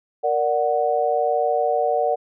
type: chord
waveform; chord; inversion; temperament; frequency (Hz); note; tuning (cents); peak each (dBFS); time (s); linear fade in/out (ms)
sine; Bb augmented; none; equal; 466.2 / 587.3 / 740; Bb4 / D5 / F#5; 0 / 0 / 0; -23 / -22 / -21; 0.23-2.16; 20
effects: none